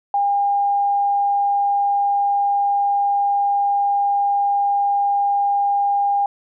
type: tone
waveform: sine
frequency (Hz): 806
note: G5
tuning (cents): +48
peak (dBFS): -15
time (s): 0.14-6.26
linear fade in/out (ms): 2
effects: none